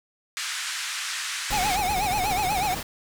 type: band-pass noise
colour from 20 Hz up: pink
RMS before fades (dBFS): -31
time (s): 0.37-1.76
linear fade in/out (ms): 0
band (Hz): 1400 to 9100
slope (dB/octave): 24
type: noise with tremolo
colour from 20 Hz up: pink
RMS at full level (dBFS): -30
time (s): 1.5-2.83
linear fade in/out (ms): 5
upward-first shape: sine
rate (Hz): 15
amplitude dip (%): 30
type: tone with vibrato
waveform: square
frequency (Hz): 784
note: G5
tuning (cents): 0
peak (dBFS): -24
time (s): 1.52-2.75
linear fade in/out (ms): 10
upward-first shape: sine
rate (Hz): 8.2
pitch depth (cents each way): 150
effects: none